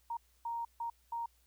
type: tone bursts at uneven times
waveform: sine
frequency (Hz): 932.3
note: A#5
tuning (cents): 0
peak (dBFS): -35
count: 4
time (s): 0.1-0.17 / 0.45-0.65 / 0.8-0.9 / 1.12-1.26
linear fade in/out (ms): 5
effects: added 60 Hz sine -69 dBFS peak until 1.46 s + white hiss -72 dBFS RMS until 1.46 s